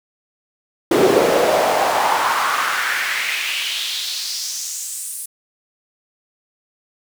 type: noise with high-pass filter sweep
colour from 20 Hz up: brown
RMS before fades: -19 dBFS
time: 0.91-5.26 s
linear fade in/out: 5 ms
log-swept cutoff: 350 to 10000 Hz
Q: 3.1
effects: none